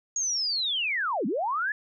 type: linear two-way sweep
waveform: sine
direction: down then up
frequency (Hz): 6700 to 185 to 1750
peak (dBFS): -25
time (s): 0.16-1.72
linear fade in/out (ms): 2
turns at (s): 1.26
effects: none